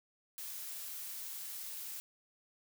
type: noise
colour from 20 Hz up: blue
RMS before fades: -44 dBFS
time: 0.38-2 s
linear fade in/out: 0 ms
effects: none